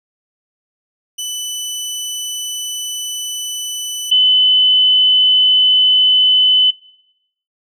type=tone pair in turn; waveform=20% pulse / sine; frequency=2990 / 3018 Hz; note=F#7 / F#7; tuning=+17 / +34 cents; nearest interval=unison; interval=17 cents; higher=second; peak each=-16 / -7 dBFS; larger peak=second; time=1.18-4.11 / 4.11-6.71 s; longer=first; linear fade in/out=10 ms; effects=noise-tail reverb RT60 0.8 s tail -22 dB re dry